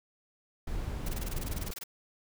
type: noise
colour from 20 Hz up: brown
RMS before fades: -35 dBFS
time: 0.67-1.71 s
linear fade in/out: 5 ms
type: noise bursts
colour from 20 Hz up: white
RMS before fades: -41 dBFS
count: 16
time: 1.06-1.838 s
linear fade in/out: 5 ms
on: 28 ms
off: 22 ms
effects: none